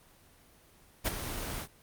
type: noise with ADSR envelope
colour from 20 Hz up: pink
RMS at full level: -26 dBFS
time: 1.04-1.68 s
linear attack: 34 ms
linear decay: 13 ms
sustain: -11 dB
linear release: 76 ms
effects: pink hiss -60 dBFS RMS until 1.82 s + Opus 24 kbps